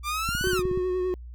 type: exponential two-way sweep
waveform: sawtooth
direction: up then down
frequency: 1169 to 1556 to 1169 Hz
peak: -23 dBFS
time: 0.03-0.63 s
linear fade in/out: 50 ms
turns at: 0.5 s
type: click train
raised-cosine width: 5 ms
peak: -20 dBFS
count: 9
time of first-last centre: 0.29-0.775 s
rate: 16.5 Hz
type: tone with vibrato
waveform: triangle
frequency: 366.5 Hz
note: F#4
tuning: 16 cents flat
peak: -22 dBFS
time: 0.44-1.14 s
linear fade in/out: 0 ms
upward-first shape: sine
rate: 9.9 Hz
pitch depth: 23 cents each way
effects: added 60 Hz sine -38 dBFS peak until 1.34 s